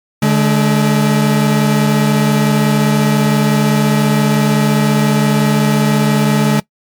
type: tone pair together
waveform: 40% pulse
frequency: 146.83 / 212.6 Hz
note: D3 / G#3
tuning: 0 / +41 cents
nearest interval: tritone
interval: 641 cents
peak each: -12 / -11 dBFS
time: 0.22-6.6 s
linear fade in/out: 5 ms
effects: noise-tail reverb RT60 0.1 s tail -21 dB re dry + MP3 96 kbps